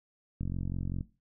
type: click train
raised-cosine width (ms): 5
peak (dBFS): -22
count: 28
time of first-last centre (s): 0.41-1.009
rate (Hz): 45.1
effects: noise-tail reverb RT60 0.3 s tail -18 dB re dry